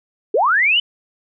sine linear sweep, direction up, 370 to 3059 Hz, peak -12 dBFS, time 0.34-0.8 s, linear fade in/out 5 ms, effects none

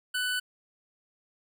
25% pulse tone, 1494 Hz, F#6, 16 cents sharp, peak -24 dBFS, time 0.14-0.4 s, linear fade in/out 10 ms, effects none

